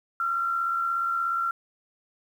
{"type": "tone pair together", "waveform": "sine", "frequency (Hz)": [1292, 1368.8], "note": ["E6", "F6"], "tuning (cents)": [-35, -35], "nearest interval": "minor second", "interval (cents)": 100, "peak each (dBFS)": [-36, -24], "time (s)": [0.2, 1.51], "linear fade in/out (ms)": 2, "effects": ["9-bit"]}